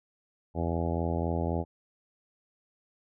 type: harmonic tone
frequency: 83.8 Hz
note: E2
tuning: 29 cents sharp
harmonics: 1 / 2 / 3 / 4 / 5 / 6 / 7 / 8 / 9 / 10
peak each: -31 / -34 / -36 / -37 / -38 / -39 / -39 / -40 / -41 / -41 dBFS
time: 0.54-1.65 s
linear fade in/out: 50 ms
effects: none